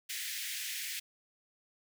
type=high-pass noise; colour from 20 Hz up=pink; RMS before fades=-39 dBFS; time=0.09-1 s; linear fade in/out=10 ms; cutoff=1800 Hz; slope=48 dB/octave; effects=none